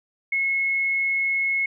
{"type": "tone", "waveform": "sine", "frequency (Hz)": 2178, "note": "C#7", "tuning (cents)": -31, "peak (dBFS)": -20, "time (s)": [0.32, 1.66], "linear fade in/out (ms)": 5, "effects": []}